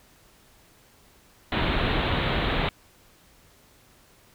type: low-pass noise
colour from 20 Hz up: pink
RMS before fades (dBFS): -25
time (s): 1.52-2.69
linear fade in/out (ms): 2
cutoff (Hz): 4000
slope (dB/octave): 96
effects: pink hiss -57 dBFS RMS until 4.34 s